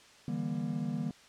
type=chord; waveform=triangle; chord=E half-diminished seventh; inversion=third; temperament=just; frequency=148.33 / 164.81 / 197.78 / 237.3 Hz; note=D3 / E3 / G3 / Bb3; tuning=+18 / 0 / +16 / +31 cents; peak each=-36 / -36 / -36 / -34 dBFS; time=0.28-1.11 s; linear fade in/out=2 ms; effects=white hiss -57 dBFS RMS until 1.28 s + low-pass 6000 Hz 12 dB/octave